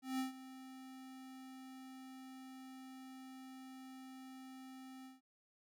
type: tone with ADSR envelope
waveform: square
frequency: 261.6 Hz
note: C4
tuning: in tune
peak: -36 dBFS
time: 0.02-5.21 s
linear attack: 170 ms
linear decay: 130 ms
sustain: -16 dB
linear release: 160 ms
effects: none